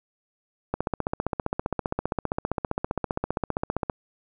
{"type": "click train", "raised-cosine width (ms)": 1, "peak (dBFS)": -11, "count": 49, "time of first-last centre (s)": [0.74, 3.898], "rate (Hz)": 15.2, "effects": []}